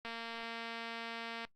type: click train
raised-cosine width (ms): 0.3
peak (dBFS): -27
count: 323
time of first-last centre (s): 0.05-1.45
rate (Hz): 230
effects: noise-tail reverb RT60 0.1 s tail -20 dB re dry + Opus 48 kbps